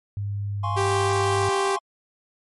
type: tone with pitch glide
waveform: sine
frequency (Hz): 101.3 to 100.66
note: G#2 to G2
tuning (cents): -43 to +46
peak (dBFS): -25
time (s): 0.17-1.49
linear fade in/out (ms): 0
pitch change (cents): -11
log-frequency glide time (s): 0.53-0.78
type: chord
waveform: triangle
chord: Db major seventh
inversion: first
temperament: equal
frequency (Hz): 698.5 / 830.6 / 1046.5 / 1108.7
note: F5 / Ab5 / C6 / Db6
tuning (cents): 0 / 0 / 0 / 0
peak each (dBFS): -32 / -31 / -26 / -30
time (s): 0.63-1.79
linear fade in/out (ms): 10
type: tone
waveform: sawtooth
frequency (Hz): 392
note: G4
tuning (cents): 0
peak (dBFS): -18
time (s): 0.76-1.77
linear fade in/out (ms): 20
effects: MP3 48 kbps